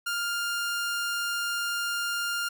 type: tone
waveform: sawtooth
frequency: 1403 Hz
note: F6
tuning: 8 cents sharp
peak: -24 dBFS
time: 0.06-2.49 s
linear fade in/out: 10 ms
effects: none